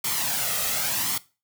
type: noise with flanger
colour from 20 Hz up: white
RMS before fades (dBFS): -26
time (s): 0.04-1.18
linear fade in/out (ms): 5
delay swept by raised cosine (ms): 0.91 to 1.58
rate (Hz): 0.88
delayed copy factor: +0.55
effects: noise-tail reverb RT60 0.3 s tail -19 dB re dry + high-pass 100 Hz 12 dB/octave